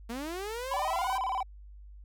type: linear sweep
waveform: sawtooth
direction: up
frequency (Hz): 221.5 to 789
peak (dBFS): -31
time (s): 0.09-1.18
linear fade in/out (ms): 10
type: tone with vibrato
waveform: triangle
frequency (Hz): 880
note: A5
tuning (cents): 0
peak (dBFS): -27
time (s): 0.71-1.43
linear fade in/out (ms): 5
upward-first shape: square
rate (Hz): 18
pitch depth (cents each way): 240
effects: added 50 Hz sine -46 dBFS peak until 2.04 s